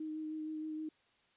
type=tone with vibrato; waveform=sine; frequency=311.1 Hz; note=D#4; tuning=in tune; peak=-38 dBFS; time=0-0.89 s; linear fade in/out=5 ms; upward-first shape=sine; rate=6.4 Hz; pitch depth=15 cents each way; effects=white hiss -71 dBFS RMS until 1.36 s + resampled to 8000 Hz